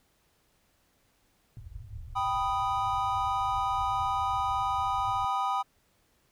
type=low-pass noise; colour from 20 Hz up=white; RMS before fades=-43 dBFS; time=1.57-5.25 s; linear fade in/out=2 ms; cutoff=120 Hz; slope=96 dB/octave
type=chord; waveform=triangle; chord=G augmented; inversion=none; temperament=equal; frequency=784 / 987.8 / 1244.5 Hz; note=G5 / B5 / D#6; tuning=0 / 0 / 0 cents; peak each=-29 dBFS; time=2.15-5.63 s; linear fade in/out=20 ms
effects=pink hiss -69 dBFS RMS until 6.31 s